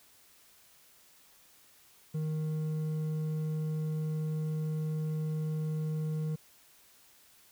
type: tone with hard clipping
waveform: sine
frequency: 155.56 Hz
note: D#3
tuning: in tune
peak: -32 dBFS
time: 2.14-6.36 s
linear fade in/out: 10 ms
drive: 5 dB
effects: white hiss -61 dBFS RMS until 7.51 s